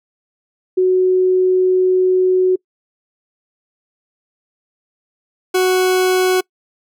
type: tone pair in turn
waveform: sine / 40% pulse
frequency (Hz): 370 / 370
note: F#4 / F#4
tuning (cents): 0 / 0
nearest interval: unison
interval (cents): 0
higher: neither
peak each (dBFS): -10 / -11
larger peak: first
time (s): 0.77-2.56 / 5.54-6.41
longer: first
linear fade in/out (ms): 10
effects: noise-tail reverb RT60 0.1 s tail -25 dB re dry